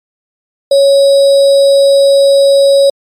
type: tone with sample-and-hold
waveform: sine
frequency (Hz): 554.4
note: C#5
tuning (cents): 0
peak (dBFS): -3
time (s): 0.71-2.9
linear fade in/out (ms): 5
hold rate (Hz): 4410
effects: low-pass 8000 Hz 12 dB/octave + MP3 96 kbps